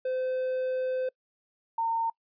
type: tone pair in turn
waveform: triangle / sine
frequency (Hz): 514 / 912.7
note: C5 / A#5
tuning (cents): -31 / -37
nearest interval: minor seventh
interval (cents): 994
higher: second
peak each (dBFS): -25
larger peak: neither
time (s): 0.05-1.09 / 1.78-2.1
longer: first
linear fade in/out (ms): 5
effects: noise-tail reverb RT60 0.1 s tail -26 dB re dry + resampled to 11025 Hz